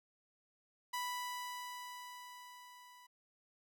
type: tone with level ramp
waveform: sawtooth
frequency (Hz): 987.8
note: B5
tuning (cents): 0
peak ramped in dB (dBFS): -33 to -54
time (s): 0.93-3.07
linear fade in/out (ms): 10
effects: none